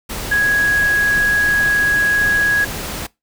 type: tone in noise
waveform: sine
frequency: 1661.2 Hz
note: G#6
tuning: in tune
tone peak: -12 dBFS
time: 0.31-2.65 s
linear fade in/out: 10 ms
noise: pink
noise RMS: -26 dBFS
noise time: 0.09-3.07 s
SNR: +11 dB
effects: noise-tail reverb RT60 0.2 s tail -22 dB re dry